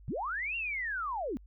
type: linear two-way sweep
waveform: sine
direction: up then down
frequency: 85.8 to 2794 to 217.7 Hz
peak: -32 dBFS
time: 0.08-1.37 s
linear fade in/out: 0 ms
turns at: 0.56 s
effects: added 50 Hz sine -51 dBFS peak until 1.46 s